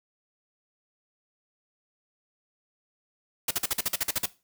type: noise bursts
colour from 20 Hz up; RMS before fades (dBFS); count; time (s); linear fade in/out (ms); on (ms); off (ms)
white; -26; 11; 3.48-4.259; 5; 29; 46
effects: noise-tail reverb RT60 0.3 s tail -18 dB re dry